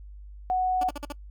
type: tone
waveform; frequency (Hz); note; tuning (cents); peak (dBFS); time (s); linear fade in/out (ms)
sine; 740; F#5; 0; -22; 0.5-0.89; 0
type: tone bursts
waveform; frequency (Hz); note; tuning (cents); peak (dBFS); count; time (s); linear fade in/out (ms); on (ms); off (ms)
15% pulse; 289.5; D4; -25; -26; 5; 0.81-1.124; 5; 26; 46
effects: noise-tail reverb RT60 0.1 s tail -23 dB re dry + added 50 Hz sine -41 dBFS peak until 1.3 s